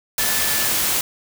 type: tone in noise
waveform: sine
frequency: 1746 Hz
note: A6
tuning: 14 cents flat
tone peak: -29 dBFS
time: 0.19-0.68 s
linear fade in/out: 2 ms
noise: white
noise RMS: -20 dBFS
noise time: 0.18-1.01 s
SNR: -12 dB
effects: none